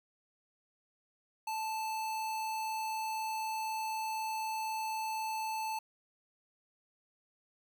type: tone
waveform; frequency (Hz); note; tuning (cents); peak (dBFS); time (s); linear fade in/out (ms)
square; 878; A5; -4; -35; 1.47-5.79; 5
effects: none